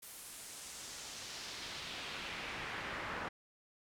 brown noise with band-pass filter sweep, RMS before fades -45 dBFS, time 0.02-3.29 s, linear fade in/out 10 ms, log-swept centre 12000 to 1500 Hz, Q 1.3, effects none

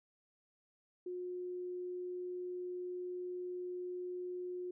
sine tone, 360.1 Hz, F#4, 47 cents flat, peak -39 dBFS, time 1.06-4.71 s, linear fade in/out 5 ms, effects none

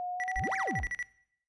sine tone with pitch glide, 720 to 767.2 Hz, F#5 to G5, -47 to -37 cents, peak -33 dBFS, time 0-0.8 s, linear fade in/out 0 ms, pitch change +110 cents, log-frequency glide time 0.14-0.44 s
triangle tone bursts, 1952 Hz, B6, 21 cents flat, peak -30 dBFS, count 11, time 0.2-1.027 s, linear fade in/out 0 ms, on 37 ms, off 42 ms
triangle exponential two-way sweep, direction up then down, 32.2 to 2384 to 32.2 Hz, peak -31 dBFS, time 0.36-0.87 s, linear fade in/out 0 ms, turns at 0.56 s
effects noise-tail reverb RT60 0.7 s tail -19 dB re dry + resampled to 22050 Hz

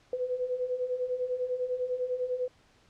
sine beating tone pair, 493.9 / 503.9 Hz, B4 / B4, 0 / +35 cents, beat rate 10 Hz, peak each -35 / -30 dBFS, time 0.13-2.48 s, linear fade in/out 2 ms, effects pink hiss -63 dBFS RMS until 2.89 s + low-pass 6000 Hz 12 dB/octave

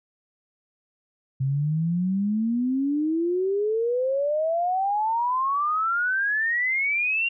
sine exponential sweep, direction up, 130.81 to 2794 Hz, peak -21 dBFS, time 1.4-7.29 s, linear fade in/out 10 ms, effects none

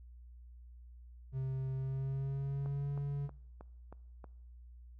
triangle tone with pitch glide, 132.3 to 141.8 Hz, C3 to C#3, +20 to +40 cents, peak -32 dBFS, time 1.32-3.3 s, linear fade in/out 50 ms, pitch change +120 cents, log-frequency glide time 1.75-2.91 s
click train, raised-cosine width 1 ms, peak -36 dBFS, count 6, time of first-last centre 2.66-4.242 s, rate 3.16 Hz
effects noise-tail reverb RT60 0.9 s tail -22 dB re dry + added 60 Hz sine -51 dBFS peak until 4.99 s

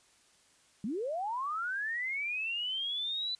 sine linear sweep, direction up, 185 to 4024 Hz, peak -32 dBFS, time 0.84-3.35 s, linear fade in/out 2 ms, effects white hiss -65 dBFS RMS until 3.39 s + resampled to 22050 Hz

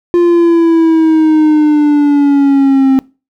triangle exponential sweep, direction down, 350 to 264.6 Hz, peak -3 dBFS, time 0.14-2.99 s, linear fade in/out 0 ms, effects noise-tail reverb RT60 0.3 s tail -23 dB re dry

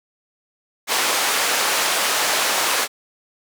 pink band-pass noise, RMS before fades -20 dBFS, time 0.87-2.88 s, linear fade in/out 50 ms, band 680 to 12000 Hz, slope 12 dB/octave, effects none

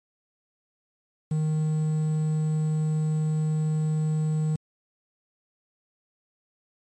triangle tone with quantisation, 155.1 Hz, D#3, 5 cents flat, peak -20 dBFS, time 1.31-4.56 s, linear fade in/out 5 ms, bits 8, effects MP3 48 kbps

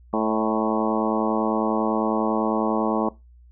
harmonic tone with a mistuned harmonic, 110 Hz, A2, in tune, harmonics 2 / 3 / 4 / 5 / 6 / 7 / 8 / 9 / 10, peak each -25 / -27 / -28 / -29 / -30 / -30 / -31 / -32 / -32 dBFS, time 0.13-3.09 s, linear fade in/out 5 ms, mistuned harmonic 6, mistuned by -32 cents, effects noise-tail reverb RT60 0.2 s tail -19 dB re dry + added 60 Hz sine -47 dBFS peak until 3.51 s

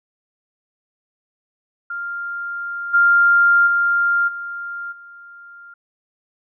sine tone with level steps, 1396.9 Hz, F6, in tune, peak -24 / -10 / -14 / -26 / -38 dBFS, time 1.9-5.74 s, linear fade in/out 5 ms, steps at 2.93 / 3.66 / 4.27 / 4.91 s, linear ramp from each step 20 ms, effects none

